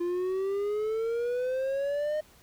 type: exponential sweep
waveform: triangle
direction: up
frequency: 344.9 to 617 Hz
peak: -25 dBFS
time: 0-2.21 s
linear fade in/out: 10 ms
effects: pink hiss -58 dBFS RMS until 2.42 s